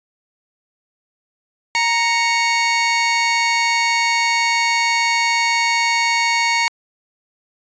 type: tone pair together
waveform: sawtooth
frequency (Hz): 932.1 / 2217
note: A#5 / C#7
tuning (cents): 0 / 0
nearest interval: octave + minor third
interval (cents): 1500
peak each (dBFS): -14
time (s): 1.75-6.68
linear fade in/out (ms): 0
effects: resampled to 16000 Hz